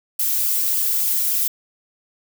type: noise with flanger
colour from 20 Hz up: violet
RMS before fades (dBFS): -20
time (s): 0.19-1.48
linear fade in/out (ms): 5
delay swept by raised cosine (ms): 0.49 to 3.09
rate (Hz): 3.5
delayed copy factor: -0.55
effects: none